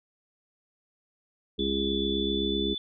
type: harmonic tone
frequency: 67.9 Hz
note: C#2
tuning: 35 cents flat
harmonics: 1 / 3 / 4 / 5 / 6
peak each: -36 / -32 / -34 / -32 / -31 dBFS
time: 1.58-2.75 s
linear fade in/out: 20 ms
type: tone with pitch glide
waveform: sine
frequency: 3463 to 3489 Hz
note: A7 to A7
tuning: -28 to -15 cents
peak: -31 dBFS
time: 1.59-2.78 s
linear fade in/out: 2 ms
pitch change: +13 cents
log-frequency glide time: 2.02-2.57 s
effects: none